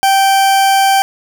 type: tone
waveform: 40% pulse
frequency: 780 Hz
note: G5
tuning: 9 cents flat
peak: -7 dBFS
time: 0.03-1.02 s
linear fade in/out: 0 ms
effects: none